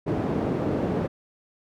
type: band-pass noise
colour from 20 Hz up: white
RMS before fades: -26 dBFS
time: 0.06-1.08 s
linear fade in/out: 20 ms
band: 100 to 370 Hz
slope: 12 dB/octave
effects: none